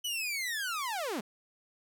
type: linear sweep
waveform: sawtooth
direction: down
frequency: 3007 to 180.8 Hz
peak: -29 dBFS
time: 0.04-1.21 s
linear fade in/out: 10 ms
effects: none

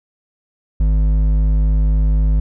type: tone with hard clipping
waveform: triangle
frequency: 51.91 Hz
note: G#1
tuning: in tune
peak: -13 dBFS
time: 0.8-2.4 s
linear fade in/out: 5 ms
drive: 11 dB
effects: none

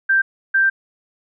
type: tone bursts at uneven times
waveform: sine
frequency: 1573 Hz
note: G6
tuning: 6 cents sharp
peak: -12 dBFS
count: 2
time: 0.09-0.22 / 0.54-0.7 s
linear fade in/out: 10 ms
effects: none

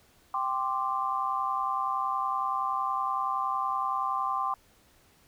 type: chord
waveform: sine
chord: G suspended fourth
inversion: none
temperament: just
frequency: 784 / 1045.3 / 1176 Hz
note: G5 / C6 / D6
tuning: 0 / -2 / +2 cents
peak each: -33 / -30 / -31 dBFS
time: 0.34-4.54 s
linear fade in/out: 2 ms
effects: pink hiss -62 dBFS RMS until 5.27 s

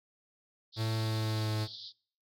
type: band-pass noise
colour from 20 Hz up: white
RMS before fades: -46 dBFS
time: 0.72-1.93 s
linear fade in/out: 50 ms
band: 3400 to 5000 Hz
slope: 96 dB/octave
type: tone with pitch glide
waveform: 45% pulse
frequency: 111 to 108.03 Hz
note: A2 to A2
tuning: +16 to -31 cents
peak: -30 dBFS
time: 0.76-1.68 s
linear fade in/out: 50 ms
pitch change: -47 cents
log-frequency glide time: 0.94-1.56 s
effects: noise-tail reverb RT60 0.5 s tail -24 dB re dry

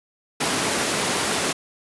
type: high-pass noise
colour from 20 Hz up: pink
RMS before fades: -23 dBFS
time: 0.4-1.53 s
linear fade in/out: 10 ms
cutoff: 210 Hz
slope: 12 dB/octave
effects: resampled to 24000 Hz

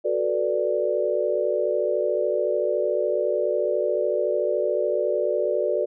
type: chord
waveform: sine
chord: B minor seventh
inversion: second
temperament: equal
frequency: 370 / 440 / 493.9 / 587.3 Hz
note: F#4 / A4 / B4 / D5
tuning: 0 / 0 / 0 / 0 cents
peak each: -27 / -27 / -27 / -24 dBFS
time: 0.04-5.86 s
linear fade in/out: 20 ms
effects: none

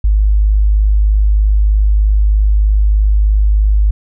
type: tone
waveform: sine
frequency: 51.6 Hz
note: G#1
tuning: 10 cents flat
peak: -7 dBFS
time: 0.04-3.91 s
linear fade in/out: 5 ms
effects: none

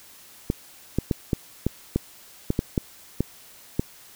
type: clicks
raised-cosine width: 3 ms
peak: -8 dBFS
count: 11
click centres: 0.501 / 0.986 / 1.112 / 1.332 / 1.666 / 1.96 / 2.504 / 2.591 / 2.778 / 3.206 / 3.795 s
effects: white hiss -49 dBFS RMS until 4.15 s

